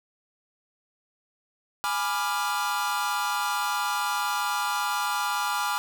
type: chord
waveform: 45% pulse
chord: G# diminished seventh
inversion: none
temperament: equal with one note detuned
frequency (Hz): 830.6 / 987.8 / 1186.3 / 1396.9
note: G#5 / B5 / D6 / F6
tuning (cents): 0 / 0 / +17 / 0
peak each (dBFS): -31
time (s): 1.84-5.78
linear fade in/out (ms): 0
effects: none